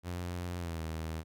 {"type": "tone with pitch glide", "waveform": "sawtooth", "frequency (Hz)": [88.3, 80.04], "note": ["F2", "D#2"], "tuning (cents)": [20, 50], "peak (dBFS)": -32, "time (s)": [0.03, 1.24], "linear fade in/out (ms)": 50, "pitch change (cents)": -170, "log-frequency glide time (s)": [0.58, 0.81], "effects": []}